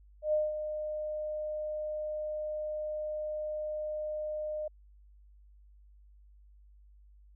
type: tone with ADSR envelope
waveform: sine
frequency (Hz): 610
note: D#5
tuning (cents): -34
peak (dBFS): -24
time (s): 0.22-4.68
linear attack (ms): 110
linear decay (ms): 190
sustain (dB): -9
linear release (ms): 6
effects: added 50 Hz sine -55 dBFS peak until 7.35 s